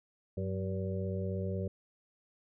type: harmonic tone with a mistuned harmonic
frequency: 96 Hz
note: G2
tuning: 36 cents flat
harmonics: 1 / 2 / 4 / 5 / 6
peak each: -35 / -38 / -41 / -42 / -43 dBFS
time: 0.37-1.68 s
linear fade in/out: 5 ms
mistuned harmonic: 2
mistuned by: -60 cents
effects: none